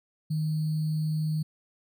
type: tone with sample-and-hold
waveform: sine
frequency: 155.56 Hz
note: D#3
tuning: in tune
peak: -25 dBFS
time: 0.3-1.43 s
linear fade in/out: 10 ms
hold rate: 4410 Hz
effects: none